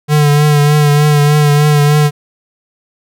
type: tone with vibrato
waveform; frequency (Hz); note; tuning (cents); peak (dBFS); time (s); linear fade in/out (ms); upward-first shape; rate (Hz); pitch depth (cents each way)
square; 147.8; D3; +11; -7; 0.08-2.11; 50; triangle; 3.3; 37
effects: none